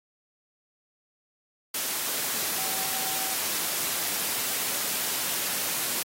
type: tone in noise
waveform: sine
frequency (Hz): 764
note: G5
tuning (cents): -45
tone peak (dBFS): -40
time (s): 2.58-3.35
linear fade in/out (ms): 5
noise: white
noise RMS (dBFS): -29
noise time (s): 1.74-6.03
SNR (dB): -14
effects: high-pass 150 Hz 12 dB/octave + AAC 48 kbps